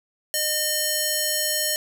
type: tone with band-pass filter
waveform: square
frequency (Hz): 609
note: D#5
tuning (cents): -37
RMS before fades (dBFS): -24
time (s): 0.34-1.76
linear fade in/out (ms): 0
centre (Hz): 11000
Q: 0.62
effects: none